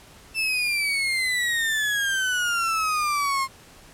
35% pulse exponential sweep, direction down, 2665 to 1061 Hz, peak -20 dBFS, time 0.34-3.48 s, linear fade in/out 50 ms, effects pink hiss -49 dBFS RMS until 3.93 s + low-pass 12000 Hz 12 dB/octave

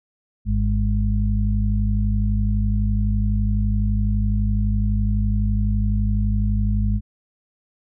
harmonic tone, 51.91 Hz, G#1, in tune, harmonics 1 / 2 / 4, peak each -19 / -22 / -25 dBFS, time 0.45-7.01 s, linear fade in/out 50 ms, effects none

